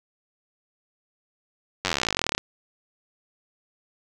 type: slowing click train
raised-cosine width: 0.2 ms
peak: -6 dBFS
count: 30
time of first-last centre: 1.85-2.38 s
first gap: 10 ms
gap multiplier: 1.04
effects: 7-bit